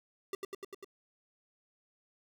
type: tone with echo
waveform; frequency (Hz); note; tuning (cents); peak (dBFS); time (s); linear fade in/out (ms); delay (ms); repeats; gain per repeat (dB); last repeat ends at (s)
square; 392; G4; 0; -35; 0.33-0.35; 2; 99; 5; -2; 0.845
effects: none